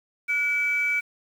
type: tone pair together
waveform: sine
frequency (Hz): 1452.8 / 2300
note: F#6 / D7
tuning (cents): -32 / -37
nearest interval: minor sixth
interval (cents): 795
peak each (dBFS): -30 / -21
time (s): 0.28-1.01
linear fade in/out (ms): 20
effects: tanh soft clip ceiling -15 dBFS + 8-bit